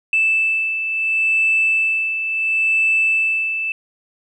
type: beating tone pair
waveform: sine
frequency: 2637 / 2637.72 Hz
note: E7 / E7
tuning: 0 / 0 cents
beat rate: 0.72 Hz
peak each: -23 / -15 dBFS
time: 0.13-3.72 s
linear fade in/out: 2 ms
effects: tanh soft clip ceiling -8 dBFS